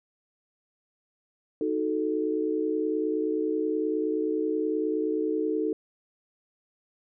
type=chord; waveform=sine; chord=D# diminished; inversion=none; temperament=equal; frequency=311.1 / 370 / 440 Hz; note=D#4 / F#4 / A4; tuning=0 / 0 / 0 cents; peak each=-28 / -32 / -28 dBFS; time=1.61-5.73 s; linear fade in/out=2 ms; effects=none